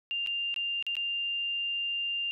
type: tone with dropouts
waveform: sine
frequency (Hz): 2794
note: F7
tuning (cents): 0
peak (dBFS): -29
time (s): 0.11-2.31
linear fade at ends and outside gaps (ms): 0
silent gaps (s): 0.263-0.272 / 0.542-0.562 / 0.826-0.866 / 0.954-0.967
effects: none